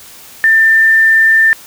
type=tone; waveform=sine; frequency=1789 Hz; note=A6; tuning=28 cents sharp; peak=-5 dBFS; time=0.44-1.53 s; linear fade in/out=0 ms; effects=white hiss -36 dBFS RMS until 1.66 s